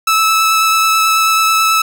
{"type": "tone with vibrato", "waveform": "sawtooth", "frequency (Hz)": 1308, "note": "E6", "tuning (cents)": -14, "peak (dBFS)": -6, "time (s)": [0.07, 1.82], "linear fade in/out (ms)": 5, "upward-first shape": "sine", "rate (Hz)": 9.2, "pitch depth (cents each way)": 9, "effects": []}